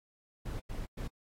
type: noise bursts at uneven times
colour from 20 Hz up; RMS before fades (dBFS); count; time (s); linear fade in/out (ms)
brown; -38; 3; 0.45-0.6 / 0.69-0.86 / 0.97-1.08; 10
effects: AAC 48 kbps

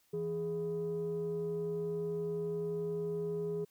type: tone pair together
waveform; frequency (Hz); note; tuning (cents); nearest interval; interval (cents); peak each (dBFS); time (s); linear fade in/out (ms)
sine; 165.43 / 415.3; E3 / G#4; +6 / 0; octave + major third; 1594; -38 / -33; 0.13-3.65; 10
effects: tanh soft clip ceiling -29 dBFS + white hiss -71 dBFS RMS until 3.7 s

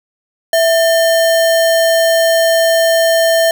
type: tone with sample-and-hold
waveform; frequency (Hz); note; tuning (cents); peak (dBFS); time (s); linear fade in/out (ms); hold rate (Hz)
sine; 659.3; E5; 0; -8; 0.53-3.51; 2; 2450
effects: none

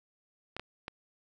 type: clicks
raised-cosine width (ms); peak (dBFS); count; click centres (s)
0.3; -22; 3; 0.566 / 0.596 / 0.881
effects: none

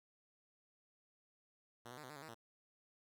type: tone with pitch steps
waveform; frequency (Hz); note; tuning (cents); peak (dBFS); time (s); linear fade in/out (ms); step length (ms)
5% pulse; 119.2 / 124.9 / 151.2 / 127.5 / 151.1 / 138.2 / 158.6 / 115.5; A#2 / B2 / D#3 / C3 / D3 / C#3 / D#3 / A#2; +39 / +20 / -49 / -44 / +50 / -5 / +33 / -16; -39; 1.85-2.346; 10; 62
effects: none

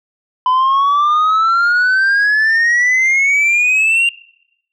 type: exponential sweep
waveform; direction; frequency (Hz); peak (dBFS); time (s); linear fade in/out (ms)
sine; up; 1004 to 2794; -7; 0.46-4.09; 2
effects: noise-tail reverb RT60 0.8 s tail -24 dB re dry + tanh soft clip ceiling -9 dBFS

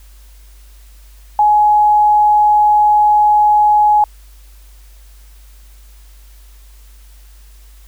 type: tone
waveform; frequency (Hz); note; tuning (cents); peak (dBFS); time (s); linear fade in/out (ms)
sine; 840; G#5; +19; -7; 1.39-4.04; 2
effects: added 50 Hz sine -38 dBFS peak until 7.87 s + white hiss -50 dBFS RMS until 7.87 s

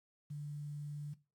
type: tone with quantisation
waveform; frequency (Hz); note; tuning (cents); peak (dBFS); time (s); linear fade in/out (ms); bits
sine; 146.83; D3; 0; -40; 0.3-1.14; 10; 11
effects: noise-tail reverb RT60 0.3 s tail -17 dB re dry + AAC 64 kbps

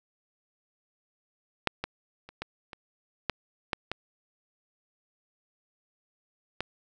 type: clicks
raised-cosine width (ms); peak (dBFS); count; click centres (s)
0.3; -7 / -15 / -29 / -18 / -25 / -10 / -11 / -15 / -14; 9; 1.673 / 1.84 / 2.29 / 2.42 / 2.732 / 3.297 / 3.732 / 3.916 / 6.606
effects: none

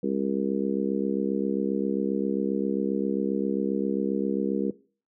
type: harmonic tone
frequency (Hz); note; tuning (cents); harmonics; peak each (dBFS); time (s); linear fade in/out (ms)
67.5; C#2; -45; 3 / 4 / 5 / 6 / 7; -29 / -30 / -31 / -32 / -32; 0.03-4.71; 5
effects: noise-tail reverb RT60 0.4 s tail -20 dB re dry

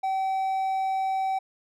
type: tone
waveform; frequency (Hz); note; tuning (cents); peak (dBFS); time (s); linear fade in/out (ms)
triangle; 767; G5; -38; -22; 0.03-1.39; 10
effects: none

